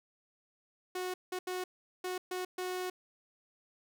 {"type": "tone bursts at uneven times", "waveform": "sawtooth", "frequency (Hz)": 366.3, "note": "F#4", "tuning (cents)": -17, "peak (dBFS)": -31, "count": 6, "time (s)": [[0.95, 1.14], [1.32, 1.39], [1.47, 1.64], [2.04, 2.18], [2.31, 2.45], [2.58, 2.9]], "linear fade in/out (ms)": 5, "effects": []}